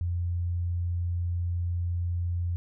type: tone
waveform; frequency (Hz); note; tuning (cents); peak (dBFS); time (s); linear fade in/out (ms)
sine; 87.1; F2; -4; -26; 0.01-2.56; 0
effects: none